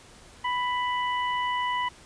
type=harmonic tone; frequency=990 Hz; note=B5; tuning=4 cents sharp; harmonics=1 / 2 / 3; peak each=-26 / -32 / -36 dBFS; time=0.44-1.89 s; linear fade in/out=10 ms; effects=pink hiss -51 dBFS RMS until 2.05 s + resampled to 22050 Hz